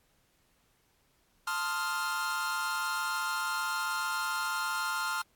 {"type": "chord", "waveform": "45% pulse", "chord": "F dominant seventh", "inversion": "first", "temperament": "equal with one note detuned", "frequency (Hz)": [880, 1046.5, 1250.3, 1396.9], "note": ["A5", "C6", "Eb6", "F6"], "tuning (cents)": [0, 0, 8, 0], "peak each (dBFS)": [-39, -37, -39, -33], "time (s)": [1.47, 5.22], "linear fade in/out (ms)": 5, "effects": ["pink hiss -70 dBFS RMS until 5.35 s", "AAC 64 kbps"]}